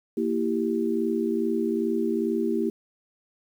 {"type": "chord", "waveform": "sine", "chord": "E diminished", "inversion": "second", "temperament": "equal with one note detuned", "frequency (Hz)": [231.5, 329.6, 392], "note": ["Bb3", "E4", "G4"], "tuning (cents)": [-12, 0, 0], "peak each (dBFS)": -27, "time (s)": [0.17, 2.7], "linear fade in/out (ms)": 5, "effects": ["9-bit"]}